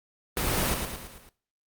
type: noise with echo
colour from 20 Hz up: pink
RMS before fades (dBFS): -27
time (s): 0.37-0.74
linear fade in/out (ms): 0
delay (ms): 110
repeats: 5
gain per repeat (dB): -5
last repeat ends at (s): 1.29
effects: noise-tail reverb RT60 0.4 s tail -19 dB re dry + Opus 32 kbps